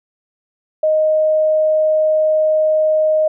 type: tone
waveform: sine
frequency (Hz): 622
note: D#5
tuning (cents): -1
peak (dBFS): -11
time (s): 0.83-3.28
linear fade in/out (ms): 5
effects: none